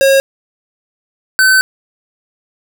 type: tone pair in turn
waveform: square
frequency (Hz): 543 / 1527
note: C#5 / G6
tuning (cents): -36 / -46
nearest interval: octave + tritone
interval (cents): 1790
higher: second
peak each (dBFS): -7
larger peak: neither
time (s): 0.01-0.2 / 1.39-1.61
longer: second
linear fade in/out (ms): 0
effects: none